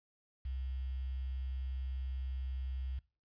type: tone with quantisation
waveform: sine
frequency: 65.1 Hz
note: C2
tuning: 8 cents flat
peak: -36 dBFS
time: 0.45-2.99 s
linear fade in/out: 5 ms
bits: 10
effects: noise-tail reverb RT60 0.4 s tail -23 dB re dry + resampled to 11025 Hz